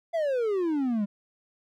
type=exponential sweep; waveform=triangle; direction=down; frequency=690 to 196.6 Hz; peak=-22 dBFS; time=0.13-1.06 s; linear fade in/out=20 ms; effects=none